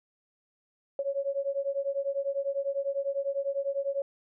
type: beating tone pair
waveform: sine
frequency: 550 / 560 Hz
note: C#5 / C#5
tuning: -14 / +18 cents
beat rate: 10 Hz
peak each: -31 dBFS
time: 0.99-4.02 s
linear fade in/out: 2 ms
effects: none